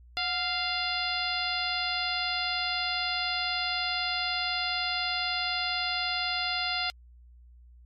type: harmonic tone with a mistuned harmonic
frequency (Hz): 696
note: F5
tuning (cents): -6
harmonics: 1 / 2 / 3 / 4 / 5 / 6 / 7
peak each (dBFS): -35 / -35 / -35 / -35 / -35 / -35 / -35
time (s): 0.17-6.9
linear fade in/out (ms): 0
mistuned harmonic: 1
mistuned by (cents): +82
effects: added 60 Hz sine -50 dBFS peak until 7.85 s + MP3 64 kbps